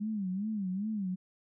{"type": "tone with vibrato", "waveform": "sine", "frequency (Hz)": 200.5, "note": "G3", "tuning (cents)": 39, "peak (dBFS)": -31, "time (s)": [0, 1.16], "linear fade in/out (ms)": 20, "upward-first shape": "sine", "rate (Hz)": 2.5, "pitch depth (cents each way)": 160, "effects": []}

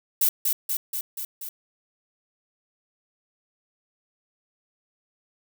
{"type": "noise with echo", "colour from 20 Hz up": "violet", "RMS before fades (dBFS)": -20, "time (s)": [0.21, 0.29], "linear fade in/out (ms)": 5, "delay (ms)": 240, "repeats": 5, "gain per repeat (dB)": -3, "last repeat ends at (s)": 1.49, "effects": []}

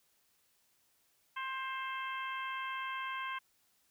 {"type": "harmonic tone", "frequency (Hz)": 528, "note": "C5", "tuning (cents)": 16, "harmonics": [2, 3, 4, 5, 6], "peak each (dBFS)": [-39, -43, -45, -47, -49], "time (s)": [1.36, 3.39], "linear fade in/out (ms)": 10, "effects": ["white hiss -73 dBFS RMS until 3.9 s"]}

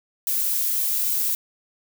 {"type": "noise", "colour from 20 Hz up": "violet", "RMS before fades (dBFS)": -23, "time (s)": [0.27, 1.35], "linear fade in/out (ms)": 2, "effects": []}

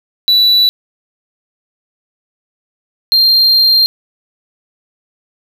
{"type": "tone pair in turn", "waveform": "triangle", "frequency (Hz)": [3952, 4187], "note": ["B7", "C8"], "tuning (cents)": [0, 0], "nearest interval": "minor second", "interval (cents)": 100, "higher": "second", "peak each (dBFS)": -5, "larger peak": "neither", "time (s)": [[0.28, 0.69], [3.12, 3.86]], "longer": "second", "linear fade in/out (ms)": 0, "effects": []}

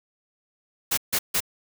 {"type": "noise bursts", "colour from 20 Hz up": "white", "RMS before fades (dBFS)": -23, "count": 3, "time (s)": [0.91, 1.405], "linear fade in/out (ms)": 10, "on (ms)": 65, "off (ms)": 150, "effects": []}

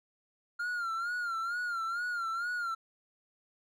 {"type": "tone with vibrato", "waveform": "triangle", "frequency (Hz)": 1396.9, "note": "F6", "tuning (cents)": 0, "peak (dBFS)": -30, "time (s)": [0.59, 2.75], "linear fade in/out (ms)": 10, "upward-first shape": "sine", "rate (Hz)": 2.2, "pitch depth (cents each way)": 84, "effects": []}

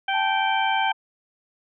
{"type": "harmonic tone", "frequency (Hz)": 780, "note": "G5", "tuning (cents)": -9, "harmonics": [1, 2, 3, 4], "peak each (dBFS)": [-24, -27, -29, -30], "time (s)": [0.08, 0.92], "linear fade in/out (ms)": 5}
{"type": "tone with pitch glide", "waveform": "sine", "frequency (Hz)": [870, 880.1], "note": ["A5", "A5"], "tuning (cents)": [-20, 0], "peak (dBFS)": -24, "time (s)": [0.13, 0.93], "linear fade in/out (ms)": 20, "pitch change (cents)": 20, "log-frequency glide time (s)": [0.43, 0.55]}
{"effects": []}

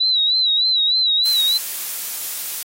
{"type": "tone with vibrato", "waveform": "sine", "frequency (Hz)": 3926, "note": "B7", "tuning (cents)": -11, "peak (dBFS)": -14, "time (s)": [0, 1.58], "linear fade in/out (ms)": 10, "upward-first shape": "sine", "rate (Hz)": 3.3, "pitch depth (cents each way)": 78}
{"type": "noise", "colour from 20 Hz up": "blue", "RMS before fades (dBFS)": -26, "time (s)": [1.25, 2.63], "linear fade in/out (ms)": 5}
{"effects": ["AAC 48 kbps"]}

